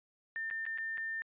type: tone with dropouts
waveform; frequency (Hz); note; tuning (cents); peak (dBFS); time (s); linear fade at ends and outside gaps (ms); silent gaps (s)
sine; 1800; A6; +39; -35; 0.36-1.22; 0; 0.501-0.51 / 0.654-0.664 / 0.776-0.784 / 0.974-0.98
effects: resampled to 8000 Hz